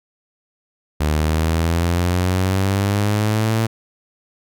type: exponential sweep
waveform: sawtooth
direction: up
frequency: 74.8 to 113.7 Hz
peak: -12 dBFS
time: 1-3.67 s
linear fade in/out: 10 ms
effects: none